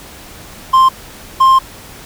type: tone pair in turn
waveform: triangle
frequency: 1050 / 1056.1 Hz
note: C6 / C6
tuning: +6 / +16 cents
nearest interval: unison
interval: 10 cents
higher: second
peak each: -3 dBFS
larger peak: neither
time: 0.73-0.89 / 1.4-1.59 s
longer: second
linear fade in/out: 10 ms
effects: pink hiss -35 dBFS RMS until 2.05 s